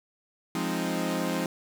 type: chord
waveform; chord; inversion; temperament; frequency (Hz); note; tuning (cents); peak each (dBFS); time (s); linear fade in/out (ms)
sawtooth; F minor seventh; none; equal; 174.61 / 207.7 / 261.6 / 311.1; F3 / Ab3 / C4 / Eb4; 0 / 0 / 0 / 0; -28 / -30 / -29 / -29; 0.55-1.46; 2
effects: 8-bit